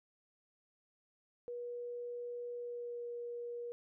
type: tone with pitch glide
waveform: sine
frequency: 482.6 to 477.3 Hz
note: B4 to A#4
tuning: -40 to +41 cents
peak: -40 dBFS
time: 1.48-3.72 s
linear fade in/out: 0 ms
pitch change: -19 cents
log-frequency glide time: 2.55-3.06 s
effects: none